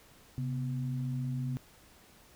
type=tone pair together; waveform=sine; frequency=132.46 / 246.9 Hz; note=C3 / B3; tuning=+22 / 0 cents; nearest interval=major seventh; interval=1078 cents; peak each=-32 / -39 dBFS; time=0.38-1.57 s; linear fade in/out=0 ms; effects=pink hiss -59 dBFS RMS until 2.35 s